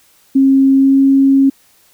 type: tone with pitch glide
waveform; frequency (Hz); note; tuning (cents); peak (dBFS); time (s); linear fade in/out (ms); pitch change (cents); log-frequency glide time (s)
sine; 270 to 272; C#4 to C#4; -45 to -33; -6; 0.35-1.5; 10; +12; 0.75-1
effects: white hiss -51 dBFS RMS until 1.93 s